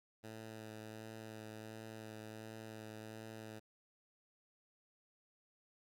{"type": "tone with vibrato", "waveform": "10% pulse", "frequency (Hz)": 110, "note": "A2", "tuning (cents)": 0, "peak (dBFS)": -40, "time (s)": [0.23, 3.6], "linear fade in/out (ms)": 20, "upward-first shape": "sine", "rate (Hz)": 1.4, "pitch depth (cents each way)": 17, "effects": ["13-bit"]}